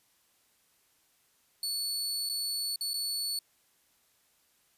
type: tone with dropouts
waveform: sawtooth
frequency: 4435 Hz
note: C#8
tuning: in tune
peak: -28 dBFS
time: 1.63-3.39 s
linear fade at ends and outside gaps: 2 ms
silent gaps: 2.291-2.296 / 2.76-2.809 / 2.934-2.94 s
effects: white hiss -69 dBFS RMS until 4.77 s + resampled to 32000 Hz